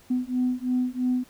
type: beating tone pair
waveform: sine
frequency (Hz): 249.8 / 252.8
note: B3 / B3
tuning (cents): +20 / +41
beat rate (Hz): 3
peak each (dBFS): -25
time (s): 0.1-1.24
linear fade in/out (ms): 10
effects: tanh soft clip ceiling -16 dBFS + pink hiss -55 dBFS RMS until 1.29 s